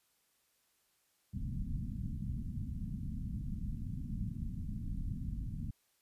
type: low-pass noise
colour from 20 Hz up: pink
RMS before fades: -39 dBFS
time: 1.33-5.71 s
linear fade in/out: 10 ms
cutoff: 240 Hz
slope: 48 dB/octave
effects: white hiss -75 dBFS RMS until 6.01 s + resampled to 32000 Hz